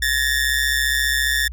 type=ring-modulated tone; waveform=sawtooth; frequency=1778 Hz; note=A6; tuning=18 cents sharp; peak=-11 dBFS; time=0.02-1.48 s; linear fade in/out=5 ms; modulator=67.4 Hz; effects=added 60 Hz sine -29 dBFS peak until 1.52 s